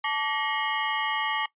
20% pulse ring-modulated tone, 1013 Hz, B5, 44 cents sharp, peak -17 dBFS, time 0.04-1.46 s, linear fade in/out 5 ms, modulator 139 Hz, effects noise-tail reverb RT60 0.1 s tail -19 dB re dry + resampled to 8000 Hz

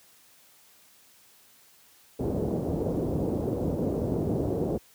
white low-pass noise, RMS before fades -28 dBFS, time 2.19-4.78 s, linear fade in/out 10 ms, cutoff 490 Hz, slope 24 dB/octave, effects white hiss -58 dBFS RMS until 4.94 s + high-pass 60 Hz 12 dB/octave

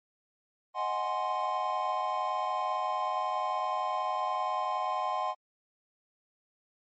triangle chord, Ab dominant seventh, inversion second, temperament equal, 622.3 / 740 / 830.6 / 1046.5 Hz, Eb5 / Gb5 / Ab5 / C6, 0 / 0 / 0 / 0 cents, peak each -36 / -32 / -34 / -30 dBFS, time 0.74-5.35 s, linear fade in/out 50 ms, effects MP3 32 kbps

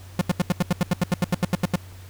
45% pulse tone bursts, 177.7 Hz, F3, 30 cents sharp, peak -17 dBFS, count 16, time 0.19-1.758 s, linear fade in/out 2 ms, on 23 ms, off 80 ms, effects added 93 Hz sine -40 dBFS peak until 2.09 s + pink hiss -49 dBFS RMS until 2.09 s

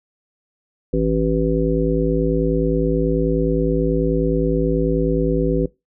harmonic tone, 54.7 Hz, A1, 9 cents flat, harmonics 1 / 3 / 5 / 7 / 9, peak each -22 / -22 / -22 / -22 / -22 dBFS, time 0.93-5.66 s, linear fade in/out 5 ms, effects noise-tail reverb RT60 0.2 s tail -20 dB re dry

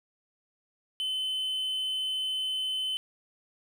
triangle tone, 3047 Hz, G7, 50 cents flat, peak -27 dBFS, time 1-2.97 s, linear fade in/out 0 ms, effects none

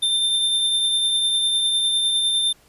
square tone with tremolo, 3584 Hz, A7, 31 cents sharp, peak -17 dBFS, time 0.02-2.53 s, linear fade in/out 10 ms, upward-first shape triangle, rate 9.9 Hz, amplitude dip 30%, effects pink hiss -55 dBFS RMS until 2.68 s + resampled to 32000 Hz

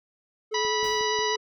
triangle tone with vibrato, 429.1 Hz, A4, 43 cents flat, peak -26 dBFS, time 0.51-1.37 s, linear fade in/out 20 ms, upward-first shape sine, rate 10 Hz, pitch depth 21 cents each way
harmonic tone, 980 Hz, B5, 14 cents flat, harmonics 1 / 2 / 3 / 4 / 5 / 6, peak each -28 / -31 / -33 / -34 / -35 / -36 dBFS, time 0.54-1.36 s, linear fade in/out 5 ms
click train, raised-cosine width 2 ms, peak -30 dBFS, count 4, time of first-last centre 0.65-1.19 s, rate 5.56 Hz
pink noise with exponential decay, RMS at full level -41 dBFS, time 0.84-1.29 s, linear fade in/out 1 ms, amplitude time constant 97 ms
effects none

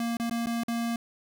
square tone with dropouts, 233.1 Hz, A#3, in tune, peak -28 dBFS, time 0-0.96 s, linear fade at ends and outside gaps 2 ms, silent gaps 0.17-0.198 / 0.297-0.31 / 0.46-0.469 / 0.635-0.682 s, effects none

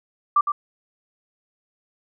sine tone with echo, 1174.7 Hz, D6, in tune, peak -13 dBFS, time 0.36-0.41 s, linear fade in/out 5 ms, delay 110 ms, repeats 1, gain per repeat -7 dB, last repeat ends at 0.52 s, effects none

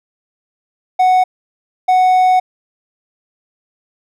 triangle tone bursts at uneven times, 740 Hz, F#5, in tune, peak -6 dBFS, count 2, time 0.99-1.24 / 1.88-2.4 s, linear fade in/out 10 ms, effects none

